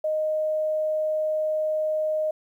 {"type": "tone", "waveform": "sine", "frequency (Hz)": 620, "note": "D#5", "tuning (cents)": -6, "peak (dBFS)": -22, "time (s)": [0.04, 2.31], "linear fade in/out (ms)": 5, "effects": ["10-bit"]}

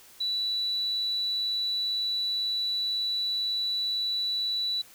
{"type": "tone", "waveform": "sine", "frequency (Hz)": 3951, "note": "B7", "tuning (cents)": 0, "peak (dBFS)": -26, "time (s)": [0.2, 4.82], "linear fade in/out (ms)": 10, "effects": ["white hiss -53 dBFS RMS until 4.94 s"]}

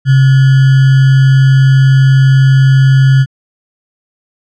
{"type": "tone with sample-and-hold", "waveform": "sine", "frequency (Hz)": 134, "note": "C3", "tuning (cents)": 42, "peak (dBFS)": -3, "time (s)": [0.05, 3.26], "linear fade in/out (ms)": 50, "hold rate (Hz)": 1575, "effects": ["low-pass 4000 Hz 12 dB/octave"]}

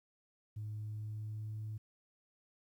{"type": "tone with pitch glide", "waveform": "sine", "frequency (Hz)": [106.5, 107.99], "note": ["G#2", "A2"], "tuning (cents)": [44, -32], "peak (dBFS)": -38, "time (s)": [0.56, 1.78], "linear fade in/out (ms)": 10, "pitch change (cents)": 24, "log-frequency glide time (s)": [0.69, 1.58], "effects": ["tanh soft clip ceiling -36 dBFS", "12-bit"]}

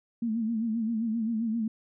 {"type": "tone with vibrato", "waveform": "sine", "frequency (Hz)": 225.3, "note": "A3", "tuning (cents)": 41, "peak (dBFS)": -26, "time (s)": [0.22, 1.68], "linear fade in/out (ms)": 5, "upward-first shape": "sine", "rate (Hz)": 7.6, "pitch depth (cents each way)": 78, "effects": []}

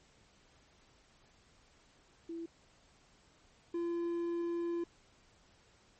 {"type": "tone pair in turn", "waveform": ["sine", "triangle"], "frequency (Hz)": [333.3, 341.7], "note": ["E4", "F4"], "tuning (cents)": [19, -38], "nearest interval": "unison", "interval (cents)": 43, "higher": "second", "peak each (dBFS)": [-39, -31], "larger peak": "second", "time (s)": [[2.29, 2.46], [3.74, 4.84]], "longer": "second", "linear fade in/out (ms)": 5, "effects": ["pink hiss -66 dBFS RMS until 5.99 s", "MP3 32 kbps"]}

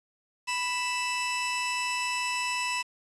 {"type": "tone pair together", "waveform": "sawtooth", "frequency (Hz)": [987.8, 2637], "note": ["B5", "E7"], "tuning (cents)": [0, 0], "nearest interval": "octave + perfect fourth", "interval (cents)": 1700, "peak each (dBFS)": -27, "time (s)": [0.47, 2.83], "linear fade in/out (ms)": 20, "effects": ["resampled to 22050 Hz", "8-bit"]}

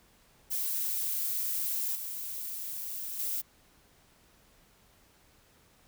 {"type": "noise with level steps", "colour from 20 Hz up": "violet", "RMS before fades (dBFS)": [-32, -38, -33], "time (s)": [0.5, 3.42], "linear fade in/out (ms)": 20, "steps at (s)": [1.95, 3.19], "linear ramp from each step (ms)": 5, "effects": ["pink hiss -63 dBFS RMS until 5.87 s"]}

